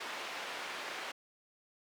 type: band-pass noise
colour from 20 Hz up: white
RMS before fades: -42 dBFS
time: 0-1.12 s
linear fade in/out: 10 ms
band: 400 to 2600 Hz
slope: 12 dB/octave
effects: none